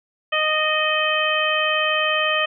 harmonic tone with a mistuned harmonic, 618 Hz, D#5, 12 cents flat, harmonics 1 / 2 / 3 / 4 / 5, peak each -24 / -24 / -24 / -24 / -24 dBFS, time 0.32-2.46 s, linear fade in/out 10 ms, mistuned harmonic 4, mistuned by +46 cents, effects none

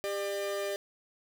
45% pulse tone pair together, 398.9 / 599.6 Hz, G4 / D5, +30 / +36 cents, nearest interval perfect fifth, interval 706 cents, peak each -35 / -34 dBFS, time 0.04-0.76 s, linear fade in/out 0 ms, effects none

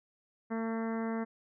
harmonic tone, 225.7 Hz, A3, 44 cents sharp, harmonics 1 / 2 / 3 / 4 / 5 / 6 / 7 / 8 / 9, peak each -33 / -39 / -43 / -45 / -47 / -49 / -50 / -51 / -52 dBFS, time 0.5-1.25 s, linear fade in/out 20 ms, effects none

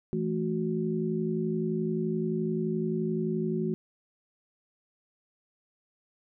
sine tone cluster, 166.7 / 218.3 / 368 Hz, E3 / A3 / F#4, +20 / -13 / -9 cents, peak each -31 dBFS, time 0.13-3.74 s, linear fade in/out 0 ms, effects none

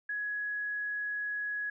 sine tone, 1676 Hz, G#6, 15 cents sharp, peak -32 dBFS, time 0.09-1.7 s, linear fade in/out 5 ms, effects none

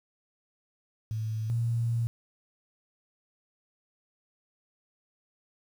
sine tone pair in turn, 110 / 116.53 Hz, A2 / A#2, 0 / 0 cents, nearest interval minor second, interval 100 cents, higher second, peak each -29 / -25 dBFS, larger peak second, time 1.11-1.5 / 1.5-2.07 s, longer second, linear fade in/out 0 ms, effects 9-bit

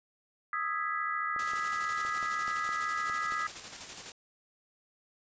sine chord, E major seventh, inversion third, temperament equal, 1244.5 / 1318.5 / 1661.2 / 1975.5 Hz, D#6 / E6 / G#6 / B6, 0 / 0 / 0 / 0 cents, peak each -33 / -38 / -38 / -37 dBFS, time 0.53-3.47 s, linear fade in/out 2 ms
clicks, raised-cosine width 1 ms, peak -32 dBFS, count 8, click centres 1.363 / 1.535 / 2.05 / 2.228 / 2.48 / 2.691 / 3.098 / 3.322 s
white noise with tremolo, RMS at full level -41 dBFS, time 1.39-4.12 s, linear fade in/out 2 ms, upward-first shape square, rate 12 Hz, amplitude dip 40%
effects resampled to 16000 Hz

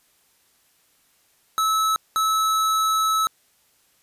square tone bursts at uneven times, 1300 Hz, E6, 24 cents flat, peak -19 dBFS, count 2, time 1.58-1.96 / 2.16-3.27 s, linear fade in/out 0 ms, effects white hiss -62 dBFS RMS until 4.02 s + resampled to 32000 Hz

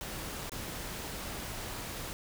pink noise with dropouts, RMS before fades -40 dBFS, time 0.01-2.13 s, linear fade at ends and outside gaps 0 ms, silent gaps 0.495-0.519 s, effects none

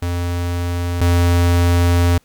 square tone pair in turn, 87.31 / 86.98 Hz, F2 / F2, 0 / -6 cents, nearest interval unison, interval 6 cents, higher first, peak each -19 / -12 dBFS, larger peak second, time 0.02-1.01 / 1.01-2.18 s, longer second, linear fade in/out 5 ms, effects pink hiss -57 dBFS RMS until 2.24 s

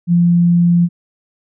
sine tone, 172.9 Hz, F3, 17 cents flat, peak -8 dBFS, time 0.07-0.89 s, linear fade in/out 50 ms, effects none

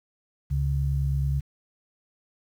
sine tone pair together, 69.3 / 138.6 Hz, C#2 / C#3, 0 / 0 cents, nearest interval octave, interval 1200 cents, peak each -25 dBFS, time 0.5-1.41 s, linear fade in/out 20 ms, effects 9-bit

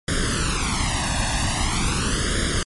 pink noise with flanger, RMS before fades -22 dBFS, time 0.08-2.63 s, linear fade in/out 2 ms, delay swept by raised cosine 0.58 to 1.13 ms, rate 0.43 Hz, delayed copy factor +0.9, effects MP3 48 kbps

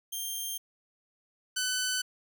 10% pulse tone pair in turn, 3181 / 1505.2 Hz, G7 / F#6, +25 / +29 cents, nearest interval octave + minor second, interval 1296 cents, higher first, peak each -25 / -20 dBFS, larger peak second, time 0.12-0.58 / 1.56-2.02 s, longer neither, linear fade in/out 10 ms, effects none

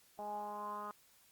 10% pulse tone with low-pass filter sweep, 207.7 Hz, G#3, in tune, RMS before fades -43 dBFS, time 0.19-0.91 s, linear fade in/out 0 ms, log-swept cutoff 760 to 1200 Hz, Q 7.1, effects white hiss -67 dBFS RMS until 1.31 s + Opus 48 kbps

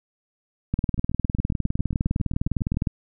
two click trains, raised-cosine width 5 ms, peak -21 / -10 dBFS, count 14 / 43, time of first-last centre 0.98-2.744 / 0.74-2.872 s, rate 7.37 / 19.7 Hz, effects none

